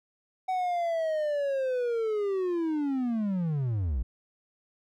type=linear sweep; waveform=triangle; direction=down; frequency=754 to 52.9 Hz; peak=-24 dBFS; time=0.48-4.03 s; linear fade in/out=10 ms; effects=none